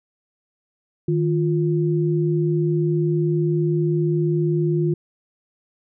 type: tone pair together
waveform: sine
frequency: 154.83 / 350 Hz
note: D#3 / F4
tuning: -8 / +4 cents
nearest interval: octave + major second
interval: 1412 cents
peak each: -19 / -21 dBFS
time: 1.08-4.94 s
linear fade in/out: 5 ms
effects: none